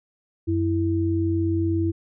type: tone pair together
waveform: sine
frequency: 92.5 / 329.6 Hz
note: F#2 / E4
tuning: 0 / 0 cents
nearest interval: octave + minor seventh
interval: 2200 cents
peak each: -23 / -22 dBFS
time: 0.47-1.92 s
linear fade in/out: 20 ms
effects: none